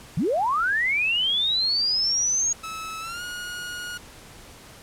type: linear sweep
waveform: sine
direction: up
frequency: 123.47 to 6645 Hz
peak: -20 dBFS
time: 0.17-2.53 s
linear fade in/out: 5 ms
type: tone with pitch glide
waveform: sawtooth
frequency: 1300 to 1442.4 Hz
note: E6 to F#6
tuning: -24 to -45 cents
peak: -28 dBFS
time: 2.63-3.98 s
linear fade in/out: 10 ms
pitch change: +179 cents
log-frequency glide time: 3-3.22 s
effects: pink hiss -46 dBFS RMS until 4.82 s + low-pass 12000 Hz 12 dB/octave